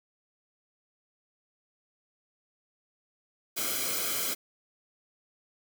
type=noise with comb filter; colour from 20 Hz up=white; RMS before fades=-31 dBFS; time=3.56-4.35 s; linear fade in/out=20 ms; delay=1.1 ms; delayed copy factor=-0.8; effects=none